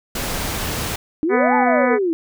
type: noise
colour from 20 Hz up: pink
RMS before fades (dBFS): -24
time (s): 0.15-0.96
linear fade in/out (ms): 5
type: exponential two-way sweep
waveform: sine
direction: up then down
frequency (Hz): 294.6 to 895 to 316.8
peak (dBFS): -16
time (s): 1.23-2.13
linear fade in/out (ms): 0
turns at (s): 1.55
type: harmonic tone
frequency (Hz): 248.5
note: B3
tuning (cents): +11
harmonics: 1 / 2 / 3 / 4 / 5 / 6 / 7 / 8 / 9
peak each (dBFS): -19 / -22 / -24 / -25 / -26 / -27 / -27 / -28 / -29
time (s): 1.29-1.99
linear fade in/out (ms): 50
effects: none